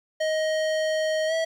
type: tone with pitch glide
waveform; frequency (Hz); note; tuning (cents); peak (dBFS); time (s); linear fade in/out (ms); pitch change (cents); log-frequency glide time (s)
square; 627 to 650.6; D#5 to E5; +13 to -23; -23; 0.2-1.45; 10; +64; 1.27-1.33
effects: low-pass 6000 Hz 12 dB/octave + 9-bit